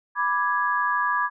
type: chord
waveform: sine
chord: G# diminished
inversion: first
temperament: equal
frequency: 987.8 / 1174.7 / 1661.2 Hz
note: B5 / D6 / G#6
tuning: 0 / 0 / 0 cents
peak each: -25 dBFS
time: 0.15-1.3 s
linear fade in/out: 50 ms
effects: none